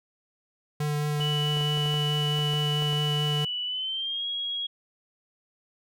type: tone with vibrato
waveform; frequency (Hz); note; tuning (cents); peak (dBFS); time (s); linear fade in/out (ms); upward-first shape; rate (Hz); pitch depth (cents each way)
square; 148.5; D3; +20; -26; 0.8-3.45; 5; triangle; 4.6; 11
type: clicks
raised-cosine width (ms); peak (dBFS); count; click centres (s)
1; -27; 10; 1.199 / 1.57 / 1.61 / 1.774 / 1.859 / 1.941 / 2.39 / 2.536 / 2.823 / 2.93
type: tone with pitch glide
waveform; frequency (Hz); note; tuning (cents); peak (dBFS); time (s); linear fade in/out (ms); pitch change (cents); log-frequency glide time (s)
sine; 2960 to 3303; F#7 to G#7; 0 to -10; -28; 1.2-4.67; 10; +190; 3.65-4.26
effects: none

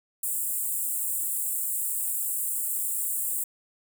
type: high-pass noise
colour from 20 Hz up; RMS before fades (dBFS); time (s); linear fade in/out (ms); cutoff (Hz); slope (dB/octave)
pink; -29; 0.23-3.44; 5; 7600; 96
effects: none

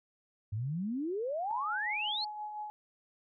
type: exponential sweep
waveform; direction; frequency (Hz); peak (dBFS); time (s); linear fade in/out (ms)
sine; up; 98.4 to 4452; -32; 0.52-2.25; 10
type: tone with tremolo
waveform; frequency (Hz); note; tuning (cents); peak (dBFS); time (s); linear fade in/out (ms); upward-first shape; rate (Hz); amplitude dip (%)
sine; 844; G#5; +28; -36; 1.51-2.7; 0; sine; 5.7; 40
effects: none

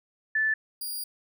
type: tone pair in turn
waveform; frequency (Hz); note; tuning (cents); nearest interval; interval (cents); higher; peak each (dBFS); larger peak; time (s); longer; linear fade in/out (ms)
sine / 5% pulse; 1751 / 4812; A6 / D8; -9 / +41; octave + tritone; 1750; second; -22 / -25; first; 0.35-0.54 / 0.81-1.04; second; 5
effects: none

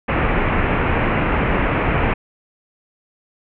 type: low-pass noise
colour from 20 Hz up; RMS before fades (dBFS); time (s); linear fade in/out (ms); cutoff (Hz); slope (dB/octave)
pink; -18; 0.08-2.14; 10; 2600; 48
effects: none

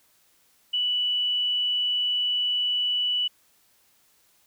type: tone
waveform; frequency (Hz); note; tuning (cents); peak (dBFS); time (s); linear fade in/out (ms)
sine; 2960; F#7; 0; -22; 0.73-3.28; 10
effects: white hiss -63 dBFS RMS until 4.46 s

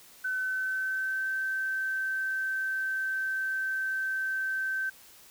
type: tone with pitch glide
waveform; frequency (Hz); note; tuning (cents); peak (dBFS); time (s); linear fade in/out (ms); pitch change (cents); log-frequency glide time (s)
sine; 1518 to 1548.1; F#6 to G6; +44 to -22; -28; 0.24-4.9; 10; +34; 0.36-1.27
effects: white hiss -54 dBFS RMS until 5.3 s

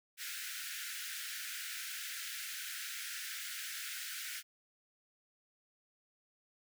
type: high-pass noise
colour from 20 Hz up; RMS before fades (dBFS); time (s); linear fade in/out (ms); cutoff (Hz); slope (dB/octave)
pink; -43; 0.17-4.43; 50; 1400; 96
effects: none

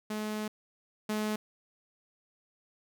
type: tone pair in turn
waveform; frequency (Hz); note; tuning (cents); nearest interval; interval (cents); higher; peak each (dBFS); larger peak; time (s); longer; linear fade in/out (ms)
sawtooth; 213.5 / 213.5; G#3 / G#3; +48 / +48; unison; 0; neither; -29 / -26; second; 0.1-0.48 / 1.09-1.36; first; 5
effects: none

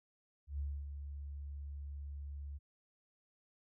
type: tone with ADSR envelope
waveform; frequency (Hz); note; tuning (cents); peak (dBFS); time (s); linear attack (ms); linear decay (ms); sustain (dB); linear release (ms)
sine; 71.2; C#2; +47; -35; 0.47-2.59; 120; 260; -7; 26
effects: none

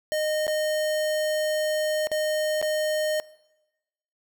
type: tone with dropouts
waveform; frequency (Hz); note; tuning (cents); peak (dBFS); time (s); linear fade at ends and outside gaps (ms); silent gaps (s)
square; 615; D#5; -20; -24; 0.12-3.2; 0; 0.468-0.479 / 2.071-2.116 / 2.615-2.626
effects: noise-tail reverb RT60 1.0 s tail -21 dB re dry

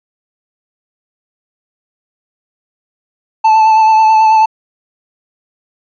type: tone with vibrato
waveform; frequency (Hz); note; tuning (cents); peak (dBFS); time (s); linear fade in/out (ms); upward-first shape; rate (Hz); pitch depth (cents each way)
triangle; 877; A5; -6; -3; 3.44-4.46; 10; sine; 9.2; 20
effects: resampled to 16000 Hz

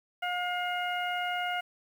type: harmonic tone with a mistuned harmonic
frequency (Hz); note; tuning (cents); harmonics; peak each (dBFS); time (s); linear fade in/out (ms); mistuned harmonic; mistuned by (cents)
716; F5; +43; 1 / 2 / 3 / 4; -32 / -35 / -37 / -38; 0.22-1.61; 10; 3; -23
effects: 9-bit

